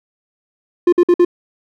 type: tone bursts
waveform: triangle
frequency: 351.4 Hz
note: F4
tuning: 11 cents sharp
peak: -5 dBFS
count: 4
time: 0.87-1.249 s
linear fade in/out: 5 ms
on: 55 ms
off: 53 ms
effects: none